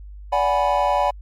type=chord; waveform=triangle; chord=G# half-diminished seventh; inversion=second; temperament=equal with one note detuned; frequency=580.2 / 740 / 830.6 / 987.8 Hz; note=D5 / F#5 / G#5 / B5; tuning=-21 / 0 / 0 / 0 cents; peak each=-20 dBFS; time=0.32-1.11 s; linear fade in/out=10 ms; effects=added 50 Hz sine -35 dBFS peak until 1.21 s + MP3 96 kbps